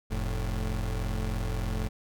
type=tone pair together; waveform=35% pulse; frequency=43.65 / 110 Hz; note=F1 / A2; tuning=0 / 0 cents; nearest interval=octave + major third; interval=1600 cents; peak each=-28 / -32 dBFS; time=0.1-1.89 s; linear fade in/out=20 ms; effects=none